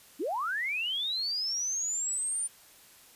sine linear sweep, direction up, 246.9 to 9250 Hz, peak -29 dBFS, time 0.19-2.48 s, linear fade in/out 20 ms, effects white hiss -56 dBFS RMS until 3.15 s + resampled to 32000 Hz

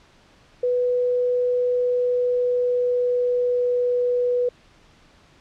sine tone with pitch glide, 493.9 to 491.1 Hz, B4 to B4, 0 to -10 cents, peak -18 dBFS, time 0.63-4.49 s, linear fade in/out 5 ms, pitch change -10 cents, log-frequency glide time 1.66-3.95 s, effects pink hiss -54 dBFS RMS until 5.4 s + low-pass 5000 Hz 12 dB/octave

